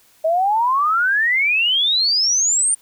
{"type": "exponential sweep", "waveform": "sine", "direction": "up", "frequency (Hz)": [625, 9200], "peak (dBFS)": -14, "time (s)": [0.24, 2.75], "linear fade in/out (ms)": 10, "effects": ["white hiss -54 dBFS RMS until 2.81 s"]}